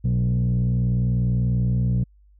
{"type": "tone with frequency modulation", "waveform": "sine", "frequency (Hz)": 122, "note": "B2", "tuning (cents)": -21, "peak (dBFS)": -16, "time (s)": [0.04, 2.04], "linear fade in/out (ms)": 10, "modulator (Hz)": 60.3, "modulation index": 0.89, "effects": ["tanh soft clip ceiling -16 dBFS", "added 50 Hz sine -51 dBFS peak until 2.39 s"]}